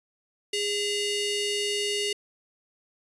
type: ring-modulated tone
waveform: sawtooth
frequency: 1630 Hz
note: G#6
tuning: 33 cents flat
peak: -19 dBFS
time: 0.53-2.13 s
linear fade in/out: 5 ms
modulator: 1220 Hz
effects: resampled to 24000 Hz